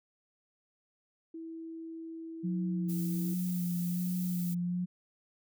sine tone, 326.7 Hz, E4, 15 cents flat, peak -40 dBFS, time 1.34-3.34 s, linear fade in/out 5 ms
sine tone with vibrato, 177.9 Hz, F3, 32 cents sharp, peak -30 dBFS, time 2.43-4.86 s, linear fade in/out 20 ms, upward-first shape sine, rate 1.3 Hz, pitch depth 27 cents each way
violet noise, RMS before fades -44 dBFS, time 2.88-4.55 s, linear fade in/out 20 ms
effects none

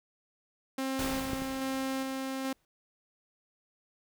sawtooth tone with tremolo, 265.9 Hz, C4, 28 cents sharp, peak -27 dBFS, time 0.78-2.53 s, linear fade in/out 5 ms, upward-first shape square, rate 1.2 Hz, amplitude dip 25%
pink noise with exponential decay, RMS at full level -35 dBFS, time 0.99-2.65 s, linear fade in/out 1 ms, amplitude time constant 360 ms
clicks, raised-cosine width 3 ms, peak -21 / -28 dBFS, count 2, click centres 1.333 / 1.42 s
effects none

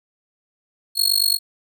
sawtooth tone with amplitude modulation, 4317 Hz, C#8, 47 cents flat, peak -9 dBFS, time 0.95-1.39 s, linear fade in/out 50 ms, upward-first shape sine, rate 48.8 Hz, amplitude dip 100%, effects none

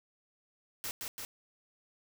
white noise with echo, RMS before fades -38 dBFS, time 0.84-0.91 s, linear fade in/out 0 ms, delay 170 ms, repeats 2, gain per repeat -2 dB, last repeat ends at 1.25 s, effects none

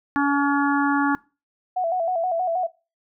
harmonic tone, 283.4 Hz, C#4, 38 cents sharp, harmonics 1 / 3 / 4 / 5 / 6, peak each -20 / -25 / -26 / -27 / -28 dBFS, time 0.16-1.15 s, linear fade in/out 0 ms
sine tone with vibrato, 700 Hz, F5, 4 cents sharp, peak -20 dBFS, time 1.76-2.67 s, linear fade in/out 10 ms, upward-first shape square, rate 6.3 Hz, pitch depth 86 cents each way
effects noise-tail reverb RT60 0.3 s tail -22 dB re dry

